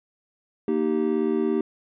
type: chord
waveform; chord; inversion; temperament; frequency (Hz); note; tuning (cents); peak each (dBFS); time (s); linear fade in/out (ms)
triangle; Eb major; second; just; 233.3 / 311.1 / 388.9; Bb3 / Eb4 / G4; +2 / 0 / -14; -24 / -24 / -22; 0.68-1.61; 2
effects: resampled to 8000 Hz